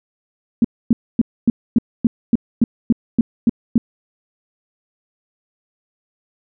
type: tone bursts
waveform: sine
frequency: 231.9 Hz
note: A#3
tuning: 9 cents flat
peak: -8 dBFS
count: 12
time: 0.62-3.78 s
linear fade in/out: 2 ms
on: 25 ms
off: 260 ms
effects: none